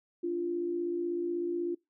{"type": "tone pair together", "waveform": "sine", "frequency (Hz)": [290.4, 346.6], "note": ["D4", "F4"], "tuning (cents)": [-19, -13], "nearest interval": "minor third", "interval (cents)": 306, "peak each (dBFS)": [-38, -30], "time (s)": [0.23, 1.75], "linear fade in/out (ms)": 10, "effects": ["noise-tail reverb RT60 0.2 s tail -24 dB re dry"]}